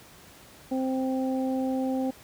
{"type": "harmonic tone", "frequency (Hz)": 261.6, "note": "C4", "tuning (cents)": 0, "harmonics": [1, 2, 3], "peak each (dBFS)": [-26, -32, -36], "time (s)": [0.71, 2.11], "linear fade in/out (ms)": 10, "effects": ["pink hiss -51 dBFS RMS until 2.23 s", "high-pass 60 Hz 12 dB/octave"]}